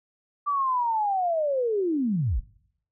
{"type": "linear sweep", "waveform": "sine", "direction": "down", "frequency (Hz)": [1174.7, 32.95], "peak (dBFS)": -22, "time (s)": [0.46, 2.41], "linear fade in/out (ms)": 20, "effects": ["noise-tail reverb RT60 0.7 s tail -21 dB re dry"]}